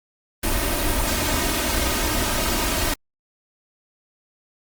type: noise with comb filter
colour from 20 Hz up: pink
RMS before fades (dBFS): -22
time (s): 0.43-2.94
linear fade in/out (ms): 5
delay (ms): 3.2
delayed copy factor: +0.65
effects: Opus 32 kbps